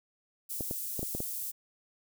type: high-pass noise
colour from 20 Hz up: white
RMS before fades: -37 dBFS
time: 0.49-1.52 s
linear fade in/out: 20 ms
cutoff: 9500 Hz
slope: 12 dB/octave
type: clicks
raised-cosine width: 2 ms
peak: -22 dBFS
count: 6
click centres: 0.608 / 0.711 / 0.993 / 1.03 / 1.15 / 1.204 s
effects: none